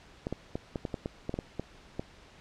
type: clicks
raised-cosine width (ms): 2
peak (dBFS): -19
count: 12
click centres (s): 0.269 / 0.326 / 0.555 / 0.758 / 0.852 / 0.942 / 1.059 / 1.294 / 1.341 / 1.389 / 1.596 / 1.995
effects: pink hiss -55 dBFS RMS until 2.4 s + low-pass 5000 Hz 12 dB/octave